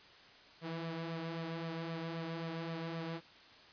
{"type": "tone with flanger", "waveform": "sawtooth", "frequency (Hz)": 164.81, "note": "E3", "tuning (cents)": 0, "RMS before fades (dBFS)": -41, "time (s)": [0.61, 3.21], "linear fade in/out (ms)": 50, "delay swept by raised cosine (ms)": [1.6, 4.3], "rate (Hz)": 3.8, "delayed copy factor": 0.55, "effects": ["white hiss -58 dBFS RMS until 3.72 s", "resampled to 11025 Hz"]}